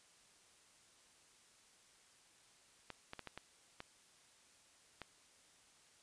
clicks, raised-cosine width 0.3 ms, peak -30 dBFS, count 7, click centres 2.903 / 3.134 / 3.193 / 3.273 / 3.376 / 3.804 / 5.017 s, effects white hiss -67 dBFS RMS until 6.02 s + resampled to 22050 Hz

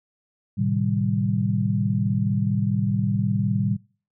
sine chord, A half-diminished seventh, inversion none, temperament equal with one note detuned, 111.41 / 130.81 / 155.56 / 196 Hz, A2 / C3 / Eb3 / G3, +22 / 0 / 0 / 0 cents, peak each -24 / -27 / -28 / -24 dBFS, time 0.57-3.77 s, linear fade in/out 20 ms, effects noise-tail reverb RT60 0.4 s tail -24 dB re dry

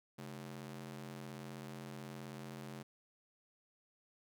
sawtooth ring-modulated tone, 174.61 Hz, F3, in tune, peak -39 dBFS, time 0.18-2.83 s, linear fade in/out 10 ms, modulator 39.4 Hz, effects none

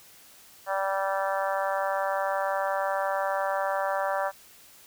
harmonic tone, 194.3 Hz, G3, 15 cents flat, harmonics 3 / 4 / 5 / 6 / 7 / 8 / 9, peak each -29 / -31 / -33 / -35 / -36 / -37 / -38 dBFS, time 0.66-4.32 s, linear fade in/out 50 ms, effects white hiss -53 dBFS RMS until 4.86 s

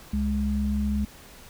sine tone pair together, 69.31 / 207.7 Hz, C#2 / G#3, 0 / 0 cents, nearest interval octave + perfect fifth, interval 1900 cents, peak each -26 / -25 dBFS, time 0.13-1.05 s, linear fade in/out 5 ms, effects pink hiss -48 dBFS RMS until 1.49 s

